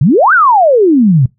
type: exponential two-way sweep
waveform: sine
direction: up then down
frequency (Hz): 120.9 to 1584 to 120.9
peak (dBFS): -4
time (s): 0.01-1.26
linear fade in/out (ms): 5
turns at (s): 0.33
effects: noise-tail reverb RT60 0.2 s tail -22 dB re dry